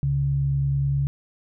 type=tone pair together; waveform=sine; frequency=69.3 / 138.6 Hz; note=C#2 / C#3; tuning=0 / 0 cents; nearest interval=octave; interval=1200 cents; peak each=-29 / -20 dBFS; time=0.03-1.07 s; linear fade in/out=0 ms; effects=none